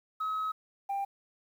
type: tone pair in turn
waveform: sine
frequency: 1279 / 793 Hz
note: D#6 / G5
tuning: +47 / +20 cents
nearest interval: minor sixth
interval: 827 cents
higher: first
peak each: -28 dBFS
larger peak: neither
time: 0.2-0.52 / 0.89-1.05 s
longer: first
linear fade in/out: 10 ms
effects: tanh soft clip ceiling -28 dBFS + 10-bit